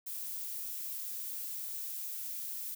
violet noise, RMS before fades -40 dBFS, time 0.06-2.75 s, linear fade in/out 10 ms, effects none

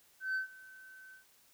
sine tone with ADSR envelope, 1533 Hz, G6, 39 cents flat, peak -28 dBFS, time 0.2-1.25 s, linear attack 150 ms, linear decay 120 ms, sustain -23 dB, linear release 120 ms, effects tanh soft clip ceiling -30 dBFS + white hiss -66 dBFS RMS until 1.53 s

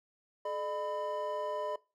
triangle tone cluster, 428.7 / 605 / 998 Hz, A4 / D#5 / B5, -45 / -49 / +18 cents, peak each -39 / -34 / -37 dBFS, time 0.45-1.76 s, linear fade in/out 5 ms, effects noise-tail reverb RT60 0.3 s tail -22 dB re dry

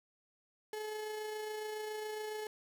35% pulse tone with amplitude modulation, 428.3 Hz, A4, 47 cents flat, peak -36 dBFS, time 0.73-2.47 s, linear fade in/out 2 ms, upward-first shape sine, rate 27.2 Hz, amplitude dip 30%, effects none

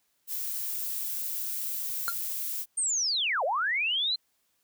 violet noise, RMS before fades -33 dBFS, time 0.27-2.66 s, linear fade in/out 50 ms
square tone with exponential decay, 1396.9 Hz, F6, in tune, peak -24 dBFS, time 2.08-2.15 s, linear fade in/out 0 ms, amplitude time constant 15 ms
sine linear two-way sweep, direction down then up, 8870 to 494.6 to 4172 Hz, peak -25 dBFS, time 2.77-4.16 s, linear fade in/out 10 ms, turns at 3.44 s
effects white hiss -73 dBFS RMS until 4.63 s

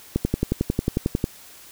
click train, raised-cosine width 3 ms, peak -7 dBFS, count 13, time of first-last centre 0.16-1.241 s, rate 11.1 Hz, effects white hiss -46 dBFS RMS until 1.71 s

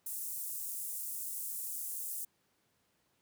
pink high-pass noise, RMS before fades -40 dBFS, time 0.06-2.25 s, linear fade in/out 5 ms, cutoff 8700 Hz, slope 24 dB/octave, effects pink hiss -75 dBFS RMS until 3.21 s + high-pass 100 Hz 12 dB/octave

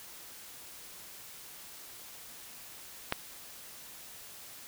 click, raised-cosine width 0.3 ms, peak -12 dBFS, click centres 3.124 s, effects white hiss -49 dBFS RMS until 4.67 s

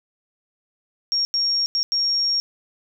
sine tone bursts at uneven times, 5560 Hz, F8, 9 cents flat, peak -18 dBFS, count 4, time 1.12-1.25 / 1.34-1.66 / 1.75-1.83 / 1.92-2.4 s, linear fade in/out 0 ms, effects none

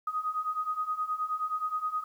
sine beating tone pair, 1244.5 / 1254 Hz, D#6 / D#6, 0 / +13 cents, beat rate 9.5 Hz, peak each -34 / -31 dBFS, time 0.07-2.04 s, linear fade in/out 5 ms, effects 10-bit

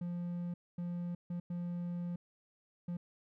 triangle tone bursts at uneven times, 174.61 Hz, F3, in tune, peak -34 dBFS, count 5, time 0.01-0.54 / 0.78-1.15 / 1.3-1.4 / 1.5-2.16 / 2.88-2.97 s, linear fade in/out 5 ms, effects none

